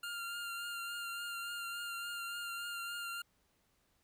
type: tone with vibrato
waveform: 25% pulse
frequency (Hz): 1396.9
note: F6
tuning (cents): 0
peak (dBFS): -36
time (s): 0.03-3.22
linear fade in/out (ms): 5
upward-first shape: triangle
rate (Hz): 3.5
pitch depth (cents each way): 23
effects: pink hiss -75 dBFS RMS until 4.03 s